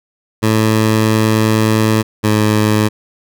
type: tone pair in turn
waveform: 15% pulse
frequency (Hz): 109.6 / 107.1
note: A2 / A2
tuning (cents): -6 / -46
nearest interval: unison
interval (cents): 40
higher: first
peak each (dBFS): -4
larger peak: neither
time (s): 0.42-2.03 / 2.23-2.89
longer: first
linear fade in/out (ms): 20
effects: none